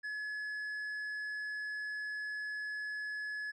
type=tone with tanh clipping; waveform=sine; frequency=1702 Hz; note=G#6; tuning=42 cents sharp; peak=-38 dBFS; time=0.03-3.52 s; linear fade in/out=20 ms; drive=5 dB; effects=none